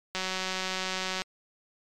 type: click train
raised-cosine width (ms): 0.2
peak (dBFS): -14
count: 201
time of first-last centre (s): 0.15-1.22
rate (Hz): 187
effects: MP3 96 kbps